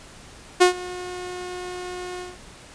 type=tone with ADSR envelope; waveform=sawtooth; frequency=361 Hz; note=F#4; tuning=43 cents flat; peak=-6 dBFS; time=0.6-2.39 s; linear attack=18 ms; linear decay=110 ms; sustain=-21 dB; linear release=200 ms; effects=pink hiss -45 dBFS RMS until 2.74 s + resampled to 22050 Hz